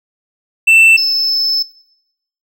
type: tone pair in turn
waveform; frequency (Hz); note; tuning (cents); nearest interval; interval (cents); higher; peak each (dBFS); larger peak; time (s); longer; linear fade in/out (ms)
triangle; 2670 / 5254; E7 / E8; +22 / -7; octave; 1171; second; -3 / -10; first; 0.67-0.97 / 0.97-1.63; second; 10
effects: noise-tail reverb RT60 0.8 s tail -22 dB re dry